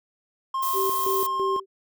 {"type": "tone", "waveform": "triangle", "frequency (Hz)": 1064, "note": "C6", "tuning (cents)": 29, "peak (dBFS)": -22, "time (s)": [0.54, 1.6], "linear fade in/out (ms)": 5}
{"type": "noise", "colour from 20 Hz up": "violet", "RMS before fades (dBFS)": -30, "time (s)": [0.62, 1.27], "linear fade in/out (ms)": 10}
{"type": "tone with tremolo", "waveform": "sine", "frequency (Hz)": 387.1, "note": "G4", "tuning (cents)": -22, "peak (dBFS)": -24, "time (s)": [0.73, 1.66], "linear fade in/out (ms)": 50, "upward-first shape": "square", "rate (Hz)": 3, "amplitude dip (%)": 80}
{"effects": []}